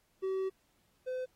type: tone pair in turn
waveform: triangle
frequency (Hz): 381.2 / 510.5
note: G4 / C5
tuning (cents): -48 / -43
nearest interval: perfect fourth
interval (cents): 505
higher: second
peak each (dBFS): -29 / -32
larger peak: first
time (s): 0.22-0.5 / 1.06-1.26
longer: first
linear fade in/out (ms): 20
effects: pink hiss -73 dBFS RMS until 1.35 s + AAC 48 kbps